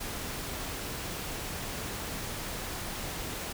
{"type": "noise", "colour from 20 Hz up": "pink", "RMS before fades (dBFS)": -37, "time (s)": [0, 3.53], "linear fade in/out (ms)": 10, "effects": []}